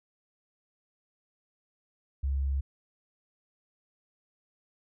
sine tone, 68.4 Hz, C#2, 23 cents flat, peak -26 dBFS, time 2.23-2.61 s, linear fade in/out 10 ms, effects none

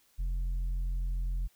sine tone with tanh clipping, 43.65 Hz, F1, in tune, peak -30 dBFS, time 0.18-1.48 s, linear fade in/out 20 ms, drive 4 dB, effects white hiss -67 dBFS RMS until 1.55 s

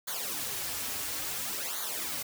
white noise with flanger, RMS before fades -35 dBFS, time 0.07-2.23 s, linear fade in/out 10 ms, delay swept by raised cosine 0.37 to 5.87 ms, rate 0.58 Hz, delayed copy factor -0.8, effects none

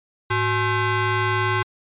20% pulse ring-modulated tone, 479.2 Hz, A#4, 48 cents sharp, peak -11 dBFS, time 0.3-1.63 s, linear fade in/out 10 ms, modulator 587 Hz, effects resampled to 8000 Hz

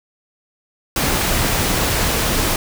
pink noise, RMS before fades -18 dBFS, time 0.96-2.56 s, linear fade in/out 2 ms, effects none

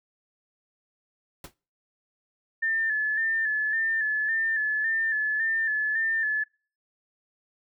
pink noise with exponential decay, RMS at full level -37 dBFS, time 1.44-1.54 s, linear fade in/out 2 ms, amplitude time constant 21 ms
sine tone with vibrato, 1760 Hz, A6, in tune, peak -23 dBFS, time 2.62-6.44 s, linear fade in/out 10 ms, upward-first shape square, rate 1.8 Hz, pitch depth 37 cents each way
effects noise-tail reverb RT60 0.4 s tail -25 dB re dry

